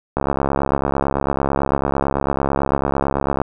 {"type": "click train", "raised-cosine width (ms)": 1, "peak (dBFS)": -4, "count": 225, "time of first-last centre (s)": [0.17, 3.416], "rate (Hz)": 69, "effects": []}